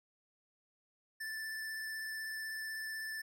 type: tone with vibrato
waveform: square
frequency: 1760 Hz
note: A6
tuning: in tune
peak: -40 dBFS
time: 1.2-3.22 s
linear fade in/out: 10 ms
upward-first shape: triangle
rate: 16 Hz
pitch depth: 17 cents each way
effects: none